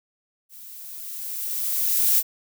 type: noise with level ramp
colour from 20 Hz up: violet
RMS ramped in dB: -44 to -17 dBFS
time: 0.49-2.23 s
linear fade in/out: 50 ms
effects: none